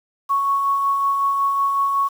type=tone with tremolo; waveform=sine; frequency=1108.7 Hz; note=C#6; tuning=in tune; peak=-15 dBFS; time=0.29-2.09 s; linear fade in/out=20 ms; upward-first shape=sine; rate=5.4 Hz; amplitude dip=30%; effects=7-bit